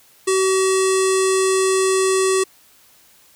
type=tone with low-pass filter; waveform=square; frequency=380 Hz; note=F#4; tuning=46 cents sharp; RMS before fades=-17 dBFS; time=0.27-2.44 s; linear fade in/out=10 ms; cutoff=8500 Hz; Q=4.8; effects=white hiss -52 dBFS RMS until 3.35 s